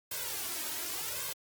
white noise with flanger, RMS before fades -37 dBFS, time 0.11-1.33 s, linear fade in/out 5 ms, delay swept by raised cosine 1.9 to 3.2 ms, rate 0.88 Hz, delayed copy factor +0.95, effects high-pass 80 Hz 12 dB/octave + Opus 48 kbps

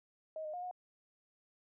sine tone with pitch steps, 630 / 614 / 714 / 725 Hz, D#5 / D#5 / F5 / F#5, +21 / -23 / +38 / -35 cents, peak -39 dBFS, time 0.36-0.712 s, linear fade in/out 2 ms, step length 88 ms, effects none

